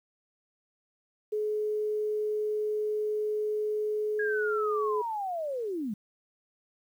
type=tone; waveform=sine; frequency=424.9 Hz; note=G#4; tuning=40 cents sharp; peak=-27 dBFS; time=1.32-5.02 s; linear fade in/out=10 ms
type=linear sweep; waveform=sine; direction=down; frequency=1661.2 to 192.7 Hz; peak=-30 dBFS; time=4.19-5.94 s; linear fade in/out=5 ms
effects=10-bit